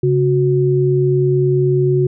sine tone pair together, 137.32 / 366.6 Hz, C#3 / F#4, -16 / -16 cents, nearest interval octave + perfect fourth, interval 1700 cents, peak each -14 dBFS, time 0.03-2.07 s, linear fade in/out 5 ms, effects none

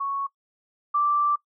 sine tone pair in turn, 1108.7 / 1172.1 Hz, C#6 / D6, 0 / -4 cents, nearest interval minor second, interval 96 cents, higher second, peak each -25 / -19 dBFS, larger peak second, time 0-0.27 / 0.94-1.36 s, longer second, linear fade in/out 10 ms, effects noise-tail reverb RT60 0.1 s tail -20 dB re dry

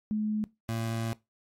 sine / 25% pulse tone pair in turn, 213.4 / 113.8 Hz, G#3 / A#2, +47 / -41 cents, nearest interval major seventh, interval 1088 cents, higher first, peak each -26 dBFS, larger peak neither, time 0.11-0.44 / 0.69-1.13 s, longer second, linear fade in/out 0 ms, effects noise-tail reverb RT60 0.2 s tail -19 dB re dry + MP3 64 kbps

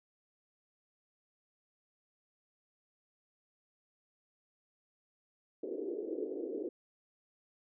white band-pass noise, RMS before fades -39 dBFS, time 5.63-6.69 s, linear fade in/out 5 ms, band 300 to 460 Hz, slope 48 dB/octave, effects none

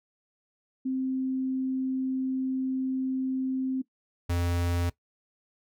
sine / square tone pair in turn, 261.6 / 86.85 Hz, C4 / F2, 0 / -9 cents, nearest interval octave + perfect fifth, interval 1909 cents, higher first, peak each -26 dBFS, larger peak neither, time 0.85-3.82 / 4.29-4.9 s, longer first, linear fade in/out 10 ms, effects noise-tail reverb RT60 0.1 s tail -18 dB re dry

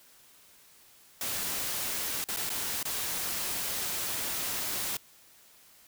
white noise with dropouts, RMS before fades -33 dBFS, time 1.21-4.97 s, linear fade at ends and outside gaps 2 ms, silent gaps 2.241-2.286 / 2.363-2.37 / 2.494-2.501 / 2.829-2.852 s, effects white hiss -58 dBFS RMS until 5.87 s

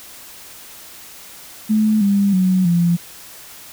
sine tone with pitch steps, 215.7 / 200.1 / 185.62 / 172.19 Hz, A3 / G3 / F#3 / F3, -34 / +36 / +6 / -24 cents, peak -12 dBFS, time 1.69-2.97 s, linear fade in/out 20 ms, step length 320 ms, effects white hiss -39 dBFS RMS until 3.72 s

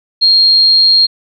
sine tone, 4233 Hz, C8, 19 cents sharp, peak -5 dBFS, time 0.21-1.07 s, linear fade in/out 20 ms, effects none

